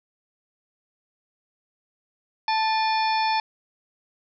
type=harmonic tone with a mistuned harmonic; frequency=880 Hz; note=A5; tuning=in tune; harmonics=1 / 2 / 3 / 4 / 5 / 6; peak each=-21 / -33 / -31 / -35 / -33 / -34 dBFS; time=2.48-3.4 s; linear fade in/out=2 ms; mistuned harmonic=3; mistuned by=-150 cents; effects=none